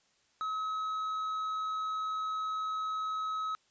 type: tone with tanh clipping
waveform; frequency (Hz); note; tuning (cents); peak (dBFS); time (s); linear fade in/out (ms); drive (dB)
sine; 1281; E6; -50; -33; 0.41-3.55; 0; 5
effects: white hiss -70 dBFS RMS until 3.7 s + resampled to 16000 Hz